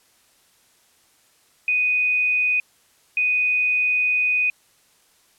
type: tone pair in turn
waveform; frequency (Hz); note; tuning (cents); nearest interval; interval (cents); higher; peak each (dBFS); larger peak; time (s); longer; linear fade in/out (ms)
sine; 2489 / 2489; D#7 / D#7; 0 / 0; unison; 0; neither; -17; neither; 1.68-2.6 / 3.17-4.5; second; 2
effects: white hiss -59 dBFS RMS until 5.38 s + low-pass 12000 Hz 12 dB/octave